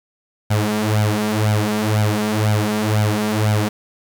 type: tone with flanger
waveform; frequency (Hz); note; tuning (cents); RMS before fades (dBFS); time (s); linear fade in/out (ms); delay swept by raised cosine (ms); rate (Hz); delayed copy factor
sawtooth; 106.5; G#2; +44; -18; 0.5-3.69; 10; 1.3 to 5.1; 2; +0.85
effects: 8-bit